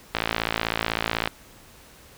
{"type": "click train", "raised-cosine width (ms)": 0.3, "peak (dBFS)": -6, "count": 64, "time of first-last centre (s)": [0.15, 1.275], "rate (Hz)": 56, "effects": ["pink hiss -50 dBFS RMS until 2.17 s"]}